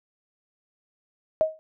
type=tone with exponential decay; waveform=sine; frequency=631 Hz; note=D#5; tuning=24 cents sharp; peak=-14 dBFS; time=1.41-1.59 s; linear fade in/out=0 ms; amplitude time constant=39 ms; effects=none